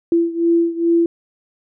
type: beating tone pair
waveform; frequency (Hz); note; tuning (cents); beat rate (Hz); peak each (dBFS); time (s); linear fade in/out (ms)
sine; 336.3 / 338.7; E4 / E4; +35 / +47; 2.4; -15 / -18; 0.12-1.06; 2
effects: none